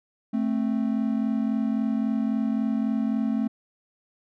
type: tone pair together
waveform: triangle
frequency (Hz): 220 / 263.7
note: A3 / C4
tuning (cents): 0 / +14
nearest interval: minor third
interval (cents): 314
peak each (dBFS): -22 / -25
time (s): 0.33-3.48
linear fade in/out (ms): 10
effects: none